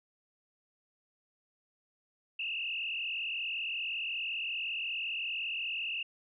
sine tone with frequency modulation, 2724 Hz, F7, 44 cents flat, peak -33 dBFS, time 2.39-6.03 s, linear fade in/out 5 ms, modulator 42.7 Hz, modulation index 3.1, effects none

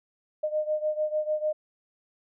sine beating tone pair, 610 / 616.7 Hz, D#5 / D#5, -34 / -16 cents, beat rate 6.7 Hz, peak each -27 / -30 dBFS, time 0.43-1.53 s, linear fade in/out 10 ms, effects none

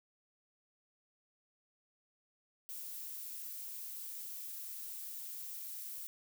violet noise, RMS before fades -45 dBFS, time 2.69-6.07 s, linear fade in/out 0 ms, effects none

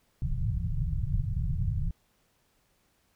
pink low-pass noise, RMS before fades -29 dBFS, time 0.22-1.91 s, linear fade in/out 2 ms, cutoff 170 Hz, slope 96 dB/octave, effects pink hiss -70 dBFS RMS until 3.15 s

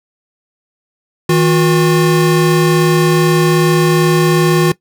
square tone pair together, 160.23 / 359.7 Hz, E3 / F#4, -49 / -49 cents, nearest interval octave + major second, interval 1400 cents, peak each -12 dBFS, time 1.29-4.72 s, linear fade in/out 5 ms, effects noise-tail reverb RT60 0.1 s tail -19 dB re dry

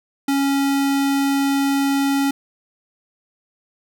square tone, 277 Hz, C#4, 1 cent flat, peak -17 dBFS, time 0.28-2.31 s, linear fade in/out 5 ms, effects none

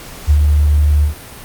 sine tone with ADSR envelope, 74 Hz, D2, 14 cents sharp, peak -5 dBFS, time 0.27-1.15 s, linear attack 33 ms, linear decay 58 ms, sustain -3 dB, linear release 120 ms, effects pink hiss -33 dBFS RMS until 1.44 s + Opus 48 kbps

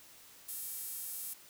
sawtooth tone with high-pass filter, 460.7 Hz, A#4, 20 cents flat, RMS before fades -42 dBFS, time 0.48-1.34 s, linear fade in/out 10 ms, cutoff 11000 Hz, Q 1.2, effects white hiss -57 dBFS RMS until 1.49 s

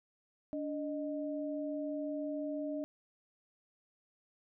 sine tone pair together, 290 / 615.9 Hz, D4 / D#5, -22 / -18 cents, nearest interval octave + minor second, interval 1304 cents, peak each -37 / -39 dBFS, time 0.53-2.84 s, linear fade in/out 0 ms, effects none

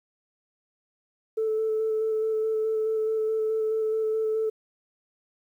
sine tone with vibrato, 438.5 Hz, A4, 6 cents flat, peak -22 dBFS, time 1.37-4.5 s, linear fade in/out 10 ms, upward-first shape square, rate 4.7 Hz, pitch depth 11 cents each way, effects tanh soft clip ceiling -19 dBFS + 10-bit

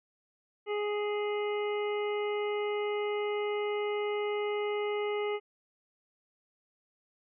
harmonic tone, 415.8 Hz, G#4, 2 cents sharp, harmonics 1 / 2 / 3 / 5 / 6 / 7, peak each -30 / -40 / -42 / -41 / -51 / -46 dBFS, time 0.66-5.4 s, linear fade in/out 50 ms, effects none

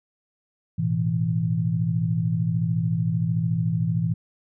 sine chord, A suspended second, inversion none, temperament equal, 110 / 123.47 / 164.81 Hz, A2 / B2 / E3, 0 / 0 / 0 cents, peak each -26 / -27 / -23 dBFS, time 0.78-4.14 s, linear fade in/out 10 ms, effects none

